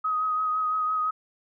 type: tone with vibrato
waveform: sine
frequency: 1259 Hz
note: D#6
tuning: 20 cents sharp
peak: -23 dBFS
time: 0.04-1.11 s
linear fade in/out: 10 ms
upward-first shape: triangle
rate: 5.9 Hz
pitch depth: 25 cents each way
effects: none